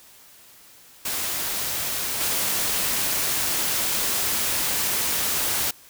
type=noise with level steps; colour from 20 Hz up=white; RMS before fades=-27 / -24 dBFS; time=1.05-5.71 s; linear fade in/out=5 ms; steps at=2.2 s; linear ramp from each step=10 ms; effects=white hiss -50 dBFS RMS until 5.89 s